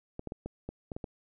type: clicks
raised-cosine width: 2 ms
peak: -24 dBFS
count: 8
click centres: 0.194 / 0.273 / 0.321 / 0.46 / 0.69 / 0.918 / 0.965 / 1.042 s
effects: none